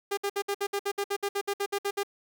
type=tone bursts; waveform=sawtooth; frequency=402 Hz; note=G4; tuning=44 cents sharp; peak=-23 dBFS; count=16; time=0.11-2.034 s; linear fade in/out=10 ms; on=64 ms; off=60 ms; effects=10-bit